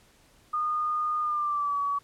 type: tone with pitch glide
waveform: sine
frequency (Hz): 1224 to 1135.5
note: D#6 to C#6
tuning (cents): -29 to +41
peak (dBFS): -25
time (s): 0.53-1.99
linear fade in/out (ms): 10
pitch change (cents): -130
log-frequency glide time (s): 1.2-1.8
effects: pink hiss -60 dBFS RMS until 2.03 s + low-pass 12000 Hz 12 dB/octave